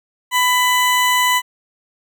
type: tone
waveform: 20% pulse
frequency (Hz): 997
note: B5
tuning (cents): +16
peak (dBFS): -8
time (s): 0.31-1.42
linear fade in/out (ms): 50
effects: none